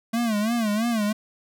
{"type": "tone with vibrato", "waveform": "square", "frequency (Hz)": 221.6, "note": "A3", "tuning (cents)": 13, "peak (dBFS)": -22, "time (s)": [0.13, 1.13], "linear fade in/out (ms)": 10, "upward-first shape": "sine", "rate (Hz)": 3, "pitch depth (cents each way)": 130, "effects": []}